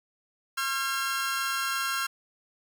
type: tone cluster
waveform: sawtooth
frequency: 1069 / 1369 / 1615 Hz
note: C6 / F6 / G#6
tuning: +37 / -35 / -49 cents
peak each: -32 / -26 / -29 dBFS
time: 0.57-2.07 s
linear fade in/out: 10 ms
effects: none